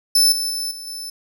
sawtooth tone with level steps, 5274 Hz, E8, in tune, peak -9 / -18 / -20 / -29 / -26 dBFS, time 0.15-1.1 s, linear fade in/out 5 ms, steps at 0.32 / 0.5 / 0.71 / 0.87 s, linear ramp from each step 2 ms, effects none

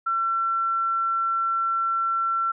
sine tone, 1350 Hz, E6, 41 cents sharp, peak -21 dBFS, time 0.06-2.52 s, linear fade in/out 10 ms, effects none

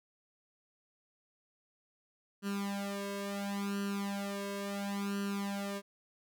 sawtooth tone with flanger, 200 Hz, G3, 35 cents sharp, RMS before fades -37 dBFS, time 2.42-5.82 s, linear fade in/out 50 ms, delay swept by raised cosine 0.68 to 1.88 ms, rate 0.72 Hz, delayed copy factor +0.95, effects none

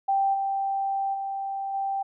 sine tone with level steps, 784 Hz, G5, in tune, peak -20 / -24 / -28 / -25 dBFS, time 0.08-2.03 s, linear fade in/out 10 ms, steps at 0.33 / 1.13 / 1.73 s, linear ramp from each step 20 ms, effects none

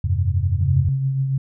sine chord, F suspended second, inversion none, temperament equal with one note detuned, 85.96 / 98 / 130.81 Hz, F2 / G2 / C3, -27 / 0 / 0 cents, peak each -20 / -20 / -25 dBFS, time 0.04-0.89 s, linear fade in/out 5 ms
sine tone with tremolo, 134.7 Hz, C#3, 49 cents flat, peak -16 dBFS, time 0.61-1.38 s, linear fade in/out 5 ms, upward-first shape triangle, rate 7.1 Hz, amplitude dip 45%
effects none

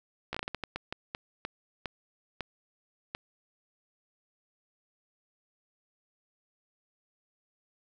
slowing click train, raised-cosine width 0.3 ms, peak -18 dBFS, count 15, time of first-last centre 0.33-3.149 s, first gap 15 ms, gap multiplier 1.35, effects none

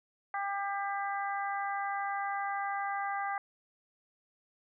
harmonic tone, 398.6 Hz, G4, 29 cents sharp, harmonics 2 / 3 / 4 / 5, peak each -34 / -38 / -40 / -42 dBFS, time 0.34-3.38 s, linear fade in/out 2 ms, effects none

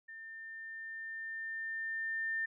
sine tone with level ramp, 1800 Hz, A6, 39 cents sharp, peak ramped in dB -46 to -32 dBFS, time 0.08-2.46 s, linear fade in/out 10 ms, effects none

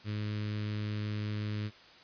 sawtooth tone with notch filter, 105.4 Hz, G#2, 26 cents sharp, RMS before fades -35 dBFS, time 0.04-1.71 s, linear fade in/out 50 ms, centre 770 Hz, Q 0.52, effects white hiss -55 dBFS RMS until 2.03 s + resampled to 11025 Hz

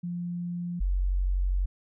sine tone pair in turn, 174.61 / 46.06 Hz, F3 / F#1, 0 / -7 cents, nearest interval octave + major seventh, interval 2307 cents, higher first, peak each -30 / -23 dBFS, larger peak second, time 0.03-0.8 / 0.8-1.66 s, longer second, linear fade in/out 10 ms, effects none

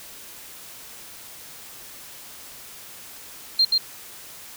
sine tone with echo, 4186 Hz, C8, in tune, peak -14 dBFS, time 3.59-3.65 s, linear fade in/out 5 ms, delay 130 ms, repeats 1, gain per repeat -2 dB, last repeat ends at 3.78 s, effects white hiss -42 dBFS RMS until 4.56 s

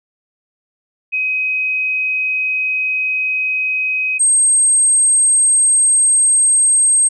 sine tone pair in turn, 2525 / 8410 Hz, D#7 / C9, +25 / +8 cents, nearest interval octave + major sixth, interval 2083 cents, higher second, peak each -15 / -9 dBFS, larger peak second, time 1.12-4.19 / 4.19-7.09 s, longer first, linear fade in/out 20 ms, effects none

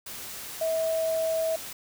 sine tone in noise, 647 Hz, E5, 32 cents flat, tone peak -24 dBFS, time 0.61-1.56 s, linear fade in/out 5 ms, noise white, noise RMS -39 dBFS, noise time 0.06-1.73 s, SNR +12 dB, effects none

